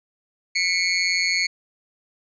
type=tone with amplitude modulation; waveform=25% pulse; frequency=2193 Hz; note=C#7; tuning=19 cents flat; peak=-12 dBFS; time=0.55-1.47 s; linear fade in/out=10 ms; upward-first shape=sine; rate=178 Hz; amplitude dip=80%; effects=resampled to 16000 Hz